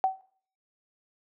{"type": "tone with exponential decay", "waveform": "sine", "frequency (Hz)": 762, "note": "G5", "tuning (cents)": -49, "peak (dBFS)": -17, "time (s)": [0.04, 0.21], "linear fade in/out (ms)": 0, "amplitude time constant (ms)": 36, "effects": ["noise-tail reverb RT60 0.5 s tail -19 dB re dry", "high-pass 400 Hz 12 dB/octave"]}